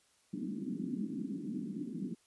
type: band-pass noise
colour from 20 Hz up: pink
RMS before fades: -39 dBFS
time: 0.33-2.15 s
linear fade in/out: 10 ms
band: 180 to 310 Hz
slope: 48 dB/octave
effects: white hiss -70 dBFS RMS until 2.26 s + resampled to 24000 Hz